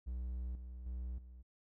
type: tone with level steps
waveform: triangle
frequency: 61.74 Hz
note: B1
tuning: in tune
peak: -36 / -43 / -37 / -49 dBFS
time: 0.06-1.43 s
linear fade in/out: 20 ms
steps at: 0.55 / 0.86 / 1.18 s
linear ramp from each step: 2 ms
effects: none